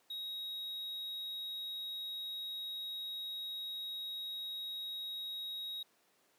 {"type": "tone", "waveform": "triangle", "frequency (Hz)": 3792, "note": "A#7", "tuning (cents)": 29, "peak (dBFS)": -38, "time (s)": [0.1, 5.83], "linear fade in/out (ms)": 5, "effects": ["pink hiss -71 dBFS RMS until 6.38 s", "high-pass 300 Hz 12 dB/octave"]}